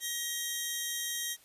10% pulse tone pair together, 1897 / 3190 Hz, A#6 / G7, +30 / +30 cents, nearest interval major sixth, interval 900 cents, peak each -27 dBFS, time 0-1.37 s, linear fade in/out 50 ms, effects white hiss -61 dBFS RMS until 1.44 s + resampled to 32000 Hz

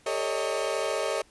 35% pulse tone cluster, 400.5 / 451.4 / 556 / 597 / 631 Hz, G4 / A4 / C#5 / D5 / D#5, +37 / +44 / +5 / +28 / +24 cents, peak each -33 / -31 / -30 / -37 / -30 dBFS, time 0.06-1.22 s, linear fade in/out 5 ms, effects pink hiss -59 dBFS RMS until 1.3 s + resampled to 24000 Hz

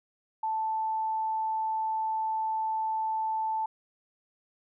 sine tone, 880 Hz, A5, in tune, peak -27 dBFS, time 0.43-3.66 s, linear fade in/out 5 ms, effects none

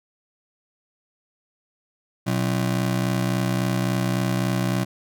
35% pulse ring-modulated tone, 152.5 Hz, D#3, 34 cents flat, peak -16 dBFS, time 2.26-4.85 s, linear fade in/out 20 ms, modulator 31.8 Hz, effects none

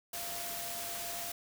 sine tone in noise, 690 Hz, F5, 21 cents flat, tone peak -45 dBFS, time 0.13-1.32 s, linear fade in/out 5 ms, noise white, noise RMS -40 dBFS, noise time 0.13-1.32 s, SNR -8 dB, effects none

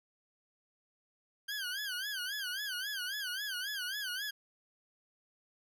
20% pulse tone with vibrato, 1568 Hz, G6, in tune, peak -31 dBFS, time 1.48-4.31 s, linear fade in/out 10 ms, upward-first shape sine, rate 3.7 Hz, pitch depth 150 cents each way, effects none

